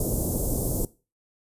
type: band-stop noise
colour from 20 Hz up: pink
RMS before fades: -26 dBFS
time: 0-0.85 s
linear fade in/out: 2 ms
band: 580 to 8100 Hz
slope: 24 dB/octave
effects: noise-tail reverb RT60 0.3 s tail -18 dB re dry + resampled to 32000 Hz